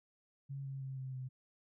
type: tone with pitch steps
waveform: sine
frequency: 137.9 / 135.69 / 133.51 / 131.37 / 129.26 Hz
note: C#3 / C#3 / C3 / C3 / C3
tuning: -9 / -37 / +35 / +7 / -21 cents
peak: -40 dBFS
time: 0.49-1.29 s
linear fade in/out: 20 ms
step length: 160 ms
effects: none